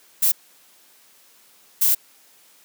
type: noise bursts at uneven times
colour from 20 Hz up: violet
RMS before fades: -17 dBFS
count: 2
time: 0.22-0.32 / 1.81-1.95 s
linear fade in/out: 10 ms
effects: white hiss -54 dBFS RMS until 2.64 s + high-pass 200 Hz 12 dB/octave